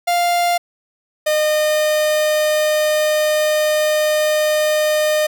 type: tone pair in turn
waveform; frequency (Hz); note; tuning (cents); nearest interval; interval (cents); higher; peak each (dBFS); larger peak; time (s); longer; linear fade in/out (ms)
45% pulse; 698.5 / 610.8; F5 / D#5; 0 / -32; major second; 232; first; -14; neither; 0.07-0.58 / 1.26-5.27; second; 10
effects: none